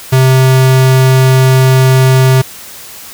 square tone, 130.81 Hz, C3, in tune, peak -5 dBFS, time 0.12-2.42 s, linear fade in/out 10 ms, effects white hiss -30 dBFS RMS until 3.13 s

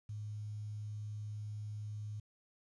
sine tone with quantisation, 105.5 Hz, G#2, 28 cents sharp, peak -40 dBFS, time 0.09-2.2 s, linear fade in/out 5 ms, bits 11, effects resampled to 24000 Hz

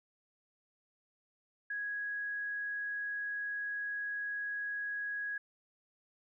sine tone, 1661.2 Hz, G#6, in tune, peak -35 dBFS, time 1.7-5.38 s, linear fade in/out 5 ms, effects none

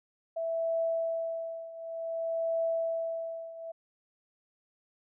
sine tone with tremolo, 659.3 Hz, E5, in tune, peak -26 dBFS, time 0.36-3.72 s, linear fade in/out 10 ms, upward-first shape triangle, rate 0.55 Hz, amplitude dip 85%, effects none

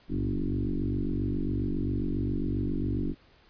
sine tone with frequency modulation, 120 Hz, B2, 49 cents flat, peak -26 dBFS, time 0.08-3.15 s, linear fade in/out 50 ms, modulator 47.4 Hz, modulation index 4.5, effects pink hiss -60 dBFS RMS until 3.49 s + resampled to 11025 Hz

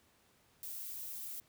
violet noise, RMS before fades -44 dBFS, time 0.63-1.4 s, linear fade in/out 0 ms, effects pink hiss -69 dBFS RMS until 1.48 s + high-pass 60 Hz 12 dB/octave

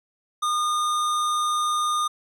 square tone, 1219 Hz, D#6, 36 cents flat, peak -22 dBFS, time 0.42-2.08 s, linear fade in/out 10 ms, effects low-pass 11000 Hz 12 dB/octave

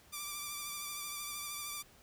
5% pulse tone with vibrato, 1174.7 Hz, D6, in tune, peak -28 dBFS, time 0.12-1.83 s, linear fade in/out 20 ms, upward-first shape triangle, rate 13 Hz, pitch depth 37 cents each way, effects pink hiss -62 dBFS RMS until 2.02 s

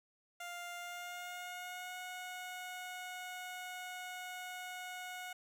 15% pulse tone with pitch glide, 700 to 729.7 Hz, F5 to F#5, +4 to -24 cents, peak -37 dBFS, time 0.4-5.33 s, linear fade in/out 5 ms, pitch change +72 cents, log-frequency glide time 0.77-1.97 s, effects none

